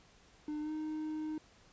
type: tone with pitch glide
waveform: triangle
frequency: 301.1 to 309.6 Hz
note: D4 to D#4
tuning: +43 to -9 cents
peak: -34 dBFS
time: 0.48-1.38 s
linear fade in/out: 2 ms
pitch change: +48 cents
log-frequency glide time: 0.61-0.71 s
effects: pink hiss -63 dBFS RMS until 1.72 s + resampled to 16000 Hz